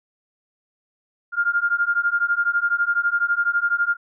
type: beating tone pair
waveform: sine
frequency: 1400 / 1412 Hz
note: F6 / F6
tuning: +4 / +19 cents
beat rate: 12 Hz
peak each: -21 dBFS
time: 1.32-3.97 s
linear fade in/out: 50 ms
effects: none